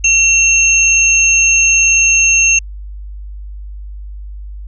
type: tone pair together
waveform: sine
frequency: 2722 / 6381 Hz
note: F7 / G8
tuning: -45 / +30 cents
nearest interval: octave + minor third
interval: 1475 cents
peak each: -10 dBFS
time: 0.04-2.59 s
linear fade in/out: 5 ms
effects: added 50 Hz sine -25 dBFS peak until 4.67 s

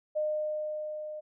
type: tone with level ramp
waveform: sine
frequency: 610 Hz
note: D#5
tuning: 34 cents flat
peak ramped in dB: -26 to -37 dBFS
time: 0.15-1.21 s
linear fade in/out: 20 ms
effects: none

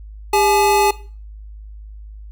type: tone pair together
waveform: square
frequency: 401.6 / 851 Hz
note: G4 / G#5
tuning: +42 / +42 cents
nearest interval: octave + minor second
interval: 1300 cents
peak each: -17 / -15 dBFS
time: 0.33-0.91 s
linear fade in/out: 5 ms
effects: noise-tail reverb RT60 0.4 s tail -18 dB re dry + added 52 Hz sine -33 dBFS peak until 2.31 s

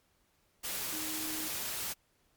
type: tone in noise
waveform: sine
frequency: 313.2 Hz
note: D#4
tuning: 11 cents sharp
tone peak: -42 dBFS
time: 0.92-1.49 s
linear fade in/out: 20 ms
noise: white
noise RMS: -37 dBFS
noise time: 0.63-1.94 s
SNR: -8 dB
effects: pink hiss -72 dBFS RMS until 2.36 s + MP3 96 kbps

